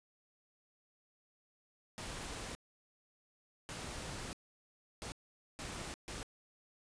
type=noise bursts at uneven times; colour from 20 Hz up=pink; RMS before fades=-44 dBFS; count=5; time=1.98-2.55 / 3.69-4.33 / 5.02-5.12 / 5.59-5.94 / 6.08-6.23 s; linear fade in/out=0 ms; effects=resampled to 22050 Hz